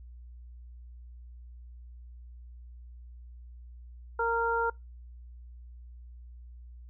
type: harmonic tone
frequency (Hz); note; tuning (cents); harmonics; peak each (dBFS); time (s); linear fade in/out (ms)
462.7; A#4; -13; 1 / 2 / 3; -30 / -30 / -30; 4.19-4.7; 5
effects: noise-tail reverb RT60 0.2 s tail -25 dB re dry + added 60 Hz sine -45 dBFS peak until 6.89 s